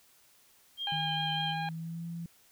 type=tone with vibrato; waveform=sine; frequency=3173 Hz; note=G7; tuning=20 cents sharp; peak=-33 dBFS; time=0.77-1.55 s; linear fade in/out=50 ms; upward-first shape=sine; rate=5 Hz; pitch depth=25 cents each way
type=harmonic tone; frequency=812 Hz; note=G#5; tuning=39 cents flat; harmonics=1 / 2 / 3 / 4 / 5; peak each=-34 / -40 / -44 / -46 / -48 dBFS; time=0.87-1.69 s; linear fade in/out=2 ms
type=tone with pitch glide; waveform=sine; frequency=155.56 to 168.66 Hz; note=D#3 to E3; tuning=0 to +40 cents; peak=-36 dBFS; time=0.92-2.26 s; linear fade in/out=2 ms; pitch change=+140 cents; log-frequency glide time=1.33-2.06 s
effects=white hiss -63 dBFS RMS until 2.51 s